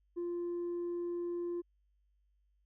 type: tone with tanh clipping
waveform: triangle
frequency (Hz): 347.6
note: F4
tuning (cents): -8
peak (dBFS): -35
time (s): 0.16-1.62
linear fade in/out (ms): 20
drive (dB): 6
effects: added 50 Hz sine -70 dBFS peak until 2.65 s